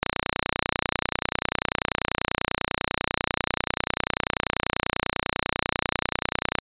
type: click train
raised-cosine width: 0.3 ms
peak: -5 dBFS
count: 199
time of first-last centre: 0.03-6.586 s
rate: 30.2 Hz
effects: resampled to 8000 Hz